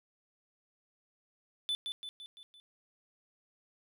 triangle tone with echo, 3500 Hz, A7, 10 cents flat, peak -29 dBFS, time 1.69-1.75 s, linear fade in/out 0 ms, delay 170 ms, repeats 5, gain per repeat -5 dB, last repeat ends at 2.6 s, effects none

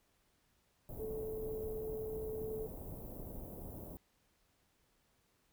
pink band-stop noise, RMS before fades -47 dBFS, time 0.89-3.97 s, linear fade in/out 0 ms, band 680 to 14000 Hz, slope 24 dB/octave
sine tone, 437.4 Hz, A4, 10 cents flat, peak -39 dBFS, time 0.99-2.67 s, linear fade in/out 10 ms
click, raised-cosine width 3 ms, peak -35 dBFS, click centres 2.418 s
effects pink hiss -75 dBFS RMS until 5.52 s

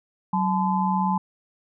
sine tone cluster, 187.6 / 865 / 1020 Hz, F#3 / A5 / C6, +24 / -30 / -44 cents, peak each -23 / -24 / -27 dBFS, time 0.33-1.18 s, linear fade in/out 5 ms, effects none

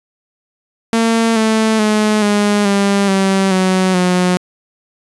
sawtooth tone with pitch steps, 227.6 / 220.2 / 213.1 / 206.2 / 199.52 / 193.05 / 186.8 / 180.75 Hz, A#3 / A3 / G#3 / G#3 / G3 / G3 / F#3 / F#3, -41 / +2 / +45 / -12 / +31 / -26 / +17 / -40 cents, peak -7 dBFS, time 0.93-4.37 s, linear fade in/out 0 ms, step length 430 ms, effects resampled to 24000 Hz

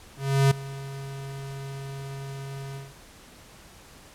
square tone with ADSR envelope, 137.1 Hz, C#3, 19 cents flat, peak -16 dBFS, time 0.17-2.94 s, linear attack 340 ms, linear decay 7 ms, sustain -19 dB, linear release 190 ms, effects pink hiss -50 dBFS RMS until 4.14 s + low-pass 12000 Hz 12 dB/octave

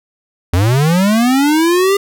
square linear sweep, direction up, 82.41 to 404 Hz, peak -10 dBFS, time 0.53-1.97 s, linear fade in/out 5 ms, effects none

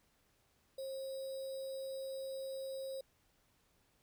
sine tone with sample-and-hold, 535 Hz, C5, 38 cents sharp, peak -40 dBFS, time 0.78-3.01 s, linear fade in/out 5 ms, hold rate 4410 Hz, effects pink hiss -74 dBFS RMS until 4.02 s

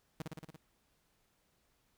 sawtooth tone with echo, 158.5 Hz, D#3, 32 cents sharp, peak -34 dBFS, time 0.2-0.22 s, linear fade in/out 0 ms, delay 57 ms, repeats 6, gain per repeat -2 dB, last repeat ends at 0.562 s, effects pink hiss -75 dBFS RMS until 1.97 s

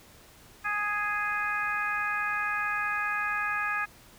harmonic tone, 415.3 Hz, G#4, in tune, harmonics 2 / 3 / 4 / 5 / 6, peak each -38 / -32 / -30 / -39 / -35 dBFS, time 0.64-3.86 s, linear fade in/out 20 ms, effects pink hiss -54 dBFS RMS until 4.18 s

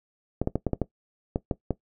clicks, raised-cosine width 2 ms, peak -11 dBFS, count 9, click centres 0.416 / 0.474 / 0.556 / 0.667 / 0.733 / 0.817 / 1.359 / 1.512 / 1.707 s, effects noise-tail reverb RT60 0.1 s tail -17 dB re dry

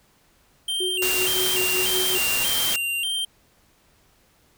square tone with vibrato, 2960 Hz, F#7, in tune, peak -24 dBFS, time 0.68-3.25 s, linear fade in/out 5 ms, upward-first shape square, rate 1.7 Hz, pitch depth 110 cents each way
sine tone with tremolo, 370 Hz, F#4, in tune, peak -25 dBFS, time 0.8-2.18 s, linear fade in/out 5 ms, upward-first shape sine, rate 5.3 Hz, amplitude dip 70%
white noise, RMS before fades -25 dBFS, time 1.02-2.76 s, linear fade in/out 2 ms
effects pink hiss -60 dBFS RMS until 4.57 s

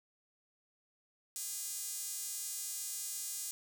sawtooth tone with high-pass filter, 408.6 Hz, G#4, 28 cents flat, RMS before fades -41 dBFS, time 1.36-3.51 s, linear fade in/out 0 ms, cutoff 7600 Hz, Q 1.6, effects none

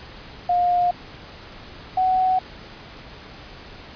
sine tone pair in turn, 710 / 746.2 Hz, F5 / F#5, +28 / +14 cents, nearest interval minor second, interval 86 cents, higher second, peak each -16 dBFS, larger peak neither, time 0.49-0.91 / 1.97-2.39 s, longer neither, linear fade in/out 5 ms, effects pink hiss -41 dBFS RMS until 3.95 s + resampled to 11025 Hz

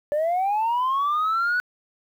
sine linear sweep, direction up, 576 to 1488 Hz, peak -18 dBFS, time 0.12-1.6 s, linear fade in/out 0 ms, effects tanh soft clip ceiling -18 dBFS + 9-bit

